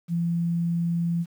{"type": "tone", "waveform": "sine", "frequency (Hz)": 170, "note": "F3", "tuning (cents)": -46, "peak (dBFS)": -22, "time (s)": [0.08, 1.26], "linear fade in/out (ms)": 50, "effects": ["9-bit"]}